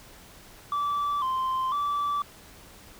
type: tone with vibrato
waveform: sine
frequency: 1099 Hz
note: C#6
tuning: 15 cents flat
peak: -22 dBFS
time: 0.72-2.22 s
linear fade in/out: 2 ms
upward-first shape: square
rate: 1 Hz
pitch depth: 92 cents each way
effects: tanh soft clip ceiling -24 dBFS + pink hiss -50 dBFS RMS until 2.99 s